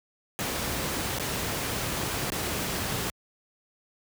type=noise with dropouts; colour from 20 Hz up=pink; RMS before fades=-30 dBFS; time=0.39-3.1 s; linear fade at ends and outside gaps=0 ms; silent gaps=1.186-1.197 / 2.301-2.32 s; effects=high-pass 60 Hz 12 dB/octave